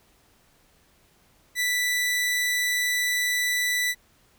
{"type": "tone", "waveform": "sawtooth", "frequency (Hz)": 1975.5, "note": "B6", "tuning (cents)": 0, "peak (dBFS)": -19, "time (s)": [1.55, 3.95], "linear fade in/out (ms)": 50, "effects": ["pink hiss -61 dBFS RMS until 4.38 s"]}